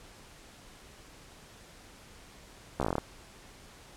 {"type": "slowing click train", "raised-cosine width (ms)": 1, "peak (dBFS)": -15, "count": 10, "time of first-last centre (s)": [2.8, 2.982], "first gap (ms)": 14, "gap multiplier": 1.09, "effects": ["pink hiss -53 dBFS RMS until 3.96 s", "low-pass 10000 Hz 12 dB/octave"]}